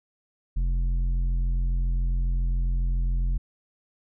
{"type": "tone with tanh clipping", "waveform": "sine", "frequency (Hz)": 43.65, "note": "F1", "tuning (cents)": 0, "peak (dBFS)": -23, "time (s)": [0.56, 3.38], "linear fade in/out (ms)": 10, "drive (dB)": 8, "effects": []}